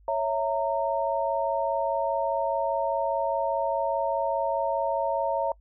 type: chord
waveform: sine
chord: A# diminished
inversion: first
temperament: equal with one note detuned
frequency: 554.4 / 659.3 / 921.6 Hz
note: C#5 / E5 / A#5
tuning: 0 / 0 / -20 cents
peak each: -28 dBFS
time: 0.08-5.52 s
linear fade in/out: 2 ms
effects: noise-tail reverb RT60 0.1 s tail -25 dB re dry + added 50 Hz sine -53 dBFS peak until 5.6 s